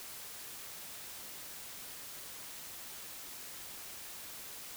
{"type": "silence", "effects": ["white hiss -47 dBFS RMS until 4.76 s"]}